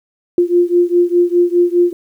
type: beating tone pair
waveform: sine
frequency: 348.7 / 353.6 Hz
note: F4 / F4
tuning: -3 / +22 cents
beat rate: 4.9 Hz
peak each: -12 / -13 dBFS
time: 0.38-1.93 s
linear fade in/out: 2 ms
effects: 8-bit